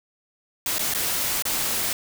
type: noise with dropouts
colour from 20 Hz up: white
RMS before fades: -25 dBFS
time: 0.66-1.93 s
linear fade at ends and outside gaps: 2 ms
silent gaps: 0.784-0.792 / 0.939-0.947 / 1.423-1.453 s
effects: none